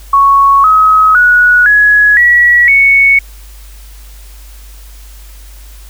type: tone with pitch steps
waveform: sine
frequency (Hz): 1108.7 / 1273.6 / 1462.9 / 1680.5 / 1930.4 / 2217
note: C#6 / D#6 / F#6 / G#6 / B6 / C#7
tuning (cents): 0 / +40 / -20 / +20 / -40 / 0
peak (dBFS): -3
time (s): 0.13-3.19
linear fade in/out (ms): 5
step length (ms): 510
effects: added 50 Hz sine -30 dBFS peak until 5.89 s + white hiss -40 dBFS RMS until 5.89 s